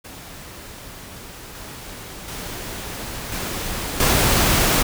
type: noise with level steps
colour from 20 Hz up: pink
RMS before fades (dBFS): -38 / -36 / -31 / -27 / -17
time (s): 0.04-4.83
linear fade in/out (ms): 10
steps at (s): 1.55 / 2.28 / 3.32 / 4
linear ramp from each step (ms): 2
effects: none